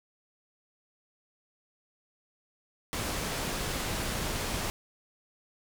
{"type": "low-pass noise", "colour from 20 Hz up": "pink", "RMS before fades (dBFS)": -33, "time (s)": [2.93, 4.7], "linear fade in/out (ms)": 0, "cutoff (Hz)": 12000, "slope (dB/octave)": 12, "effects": []}